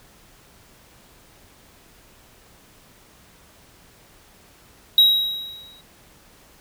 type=tone with exponential decay; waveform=triangle; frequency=3832 Hz; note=A#7; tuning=47 cents sharp; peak=-7 dBFS; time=4.98-5.81 s; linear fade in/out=2 ms; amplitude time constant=180 ms; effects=pink hiss -52 dBFS RMS until 6.6 s